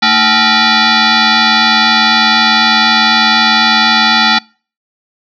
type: tone with frequency modulation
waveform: sine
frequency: 1300 Hz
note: E6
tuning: 24 cents flat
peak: -6 dBFS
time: 0.02-4.39 s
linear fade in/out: 10 ms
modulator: 538 Hz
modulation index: 6.1
effects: noise-tail reverb RT60 0.4 s tail -26 dB re dry